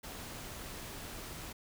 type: noise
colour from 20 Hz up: pink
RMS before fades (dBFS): -45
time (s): 0.03-1.53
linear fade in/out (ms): 10
effects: none